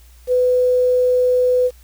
sine tone with quantisation, 500 Hz, B4, 21 cents sharp, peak -12 dBFS, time 0.27-1.71 s, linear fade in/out 50 ms, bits 7, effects added 60 Hz sine -43 dBFS peak until 1.83 s + white hiss -53 dBFS RMS until 1.83 s

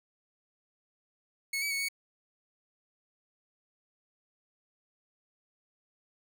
sawtooth tone with pitch steps, 2200 / 2283 / 2213 / 2228 Hz, C#7 / D7 / C#7 / C#7, -14 / -50 / -3 / +8 cents, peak -27 dBFS, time 1.53-1.886 s, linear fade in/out 5 ms, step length 89 ms, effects none

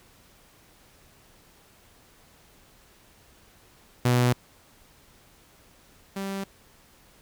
sawtooth tone pair in turn, 123.1 / 195.41 Hz, B2 / G3, -5 / -5 cents, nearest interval minor sixth, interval 800 cents, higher second, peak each -15 / -26 dBFS, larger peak first, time 4.05-4.33 / 6.16-6.44 s, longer neither, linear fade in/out 5 ms, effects pink hiss -57 dBFS RMS until 7.21 s

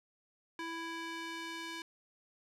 square tone with band-pass filter sweep, 330.7 Hz, E4, 6 cents sharp, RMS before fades -42 dBFS, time 0.59-1.82 s, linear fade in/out 2 ms, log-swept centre 1700 to 3000 Hz, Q 0.75, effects none

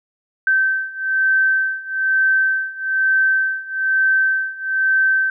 sine beating tone pair, 1548 / 1549.1 Hz, G6 / G6, -22 / -21 cents, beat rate 1.1 Hz, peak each -19 / -17 dBFS, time 0.47-5.3 s, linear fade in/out 2 ms, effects none

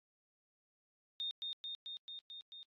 sine tone with echo, 3664 Hz, A#7, 31 cents flat, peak -37 dBFS, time 1.2-1.31 s, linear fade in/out 0 ms, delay 220 ms, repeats 6, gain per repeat -2 dB, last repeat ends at 2.63 s, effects AAC 32 kbps

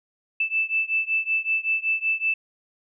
sine beating tone pair, 2637 / 2642.3 Hz, E7 / E7, 0 / +3 cents, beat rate 5.3 Hz, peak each -24 / -25 dBFS, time 0.4-2.34 s, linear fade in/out 5 ms, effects none

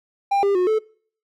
triangle tone with pitch steps, 797 / 400 / 362.9 / 435.9 Hz, G5 / G4 / F#4 / A4, +28 / +35 / -34 / -16 cents, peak -14 dBFS, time 0.31-0.79 s, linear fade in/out 10 ms, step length 120 ms, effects noise-tail reverb RT60 0.5 s tail -24 dB re dry

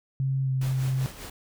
sine tone with pitch glide, 134.2 to 131.51 Hz, C3 to C3, +44 to +9 cents, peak -23 dBFS, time 0.2-1.06 s, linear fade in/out 0 ms, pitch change -35 cents, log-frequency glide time 0.43-0.51 s
pink noise with tremolo, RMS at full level -39 dBFS, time 0.61-1.3 s, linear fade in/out 5 ms, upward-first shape sine, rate 5.1 Hz, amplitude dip 55%
effects none

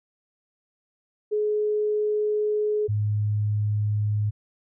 sine tone pair in turn, 422.4 / 104.96 Hz, G#4 / G#2, +29 / +19 cents, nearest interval 2 octaves, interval 2410 cents, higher first, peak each -21 dBFS, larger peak neither, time 1.31-2.88 / 2.88-4.31 s, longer first, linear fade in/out 20 ms, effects none

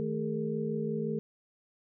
sine tone cluster, 157 / 218.7 / 408.8 / 454.6 Hz, D#3 / A3 / G#4 / A#4, +16 / -10 / -27 / -43 cents, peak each -36 / -34 / -36 / -36 dBFS, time 0-1.19 s, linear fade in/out 0 ms, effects none

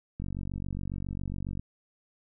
click train, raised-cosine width 5 ms, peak -23 dBFS, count 67, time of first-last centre 0.2-1.595 s, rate 47.3 Hz, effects none

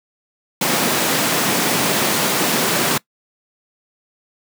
pink high-pass noise, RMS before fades -18 dBFS, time 0.61-2.98 s, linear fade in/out 5 ms, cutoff 160 Hz, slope 24 dB/octave, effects noise-tail reverb RT60 0.1 s tail -22 dB re dry

